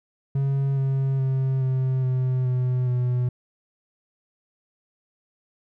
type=tone with pitch steps; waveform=triangle; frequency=137.3 / 135.02 / 132.78 / 130.57 / 128.4 / 126.27 / 124.17 Hz; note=C#3 / C#3 / C3 / C3 / C3 / B2 / B2; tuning=-16 / -45 / +26 / -3 / -32 / +39 / +10 cents; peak=-18 dBFS; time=0.35-3.29 s; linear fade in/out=5 ms; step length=420 ms; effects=none